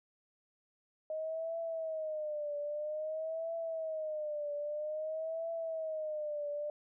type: tone with vibrato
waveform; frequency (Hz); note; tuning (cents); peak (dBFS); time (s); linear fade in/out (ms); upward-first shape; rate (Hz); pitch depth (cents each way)
sine; 622.3; D#5; 0; -35; 1.1-6.7; 2; triangle; 0.51; 120
effects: none